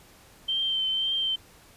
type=tone with vibrato; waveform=sine; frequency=3120 Hz; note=G7; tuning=9 cents flat; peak=-24 dBFS; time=0.48-1.36 s; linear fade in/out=10 ms; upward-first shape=triangle; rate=1.9 Hz; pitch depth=27 cents each way; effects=pink hiss -54 dBFS RMS until 1.76 s + resampled to 32000 Hz